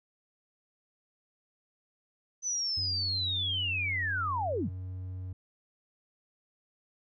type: linear sweep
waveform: sine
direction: down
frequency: 6100 to 64.8 Hz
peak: -29 dBFS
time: 2.42-4.71 s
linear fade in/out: 50 ms
type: tone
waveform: triangle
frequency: 92.5 Hz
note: F#2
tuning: in tune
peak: -34 dBFS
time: 2.77-5.33 s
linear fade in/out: 5 ms
effects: none